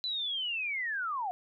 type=linear sweep; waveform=sine; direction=down; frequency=4047 to 698.5 Hz; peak=-31 dBFS; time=0.04-1.31 s; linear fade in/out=0 ms; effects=none